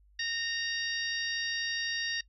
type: harmonic tone with a mistuned harmonic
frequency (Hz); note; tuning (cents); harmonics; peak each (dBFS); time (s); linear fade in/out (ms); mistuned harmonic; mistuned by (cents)
932.3; A#5; 0; 2 / 3 / 4 / 5 / 6; -34 / -39 / -38 / -39 / -40; 0.19-2.21; 5; 2; -18
effects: noise-tail reverb RT60 0.1 s tail -22 dB re dry + added 50 Hz sine -59 dBFS peak until 2.28 s